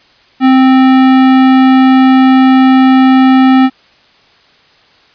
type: tone with hard clipping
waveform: sine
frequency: 261.6 Hz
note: C4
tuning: in tune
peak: -5 dBFS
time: 0.4-3.7 s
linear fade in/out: 50 ms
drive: 17 dB
effects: white hiss -46 dBFS RMS until 5.14 s + resampled to 11025 Hz